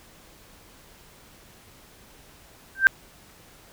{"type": "tone with exponential growth", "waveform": "sine", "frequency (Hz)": 1568, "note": "G6", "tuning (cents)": 0, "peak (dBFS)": -7, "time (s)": [2.75, 2.87], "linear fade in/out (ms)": 0, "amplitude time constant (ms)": 25, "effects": ["pink hiss -52 dBFS RMS until 3.72 s"]}